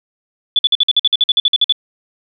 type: tone bursts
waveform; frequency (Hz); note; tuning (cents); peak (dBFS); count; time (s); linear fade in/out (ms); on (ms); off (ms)
sine; 3460; A7; -30; -8; 15; 0.56-1.724; 2; 30; 51
effects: none